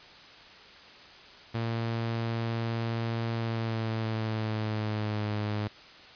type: tone with pitch glide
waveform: sawtooth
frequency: 114.9 to 105.36 Hz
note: A#2 to G#2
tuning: -25 to +25 cents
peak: -25 dBFS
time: 1.54-5.68 s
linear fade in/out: 10 ms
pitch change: -150 cents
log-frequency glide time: 3.34-5.32 s
effects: white hiss -50 dBFS RMS until 6.15 s + resampled to 11025 Hz